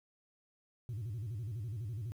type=tone with vibrato; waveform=sine; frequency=110 Hz; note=A2; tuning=in tune; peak=-35 dBFS; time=0.89-2.12 s; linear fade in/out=0 ms; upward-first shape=square; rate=12 Hz; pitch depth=170 cents each way; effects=tanh soft clip ceiling -36 dBFS + 11-bit